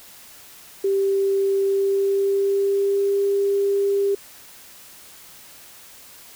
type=tone with pitch glide; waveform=sine; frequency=392 to 398.6 Hz; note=G4 to G4; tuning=0 to +29 cents; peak=-17 dBFS; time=0.84-4.15 s; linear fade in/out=5 ms; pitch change=+29 cents; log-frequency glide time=1.6-3.17 s; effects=white hiss -45 dBFS RMS until 6.35 s